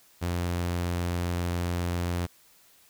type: tone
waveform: sawtooth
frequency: 87.4 Hz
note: F2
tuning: 2 cents sharp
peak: -23 dBFS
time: 0.21-2.27 s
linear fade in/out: 20 ms
effects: white hiss -59 dBFS RMS until 2.89 s